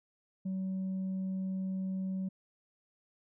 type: tone with tanh clipping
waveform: sine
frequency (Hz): 189.2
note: F#3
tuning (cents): +39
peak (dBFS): -33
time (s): 0.45-2.29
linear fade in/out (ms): 10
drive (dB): 1
effects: none